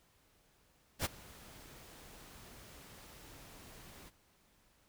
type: noise with ADSR envelope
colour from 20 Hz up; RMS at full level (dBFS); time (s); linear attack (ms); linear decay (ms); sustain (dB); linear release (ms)
pink; -32; 0.99-4.11; 61; 21; -23; 37
effects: pink hiss -70 dBFS RMS until 4.88 s